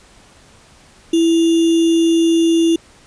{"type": "tone with sample-and-hold", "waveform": "sine", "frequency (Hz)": 331, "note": "E4", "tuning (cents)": 7, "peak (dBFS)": -10, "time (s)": [1.13, 2.76], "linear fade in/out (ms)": 5, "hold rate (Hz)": 3150, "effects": ["pink hiss -47 dBFS RMS until 3.06 s", "resampled to 22050 Hz"]}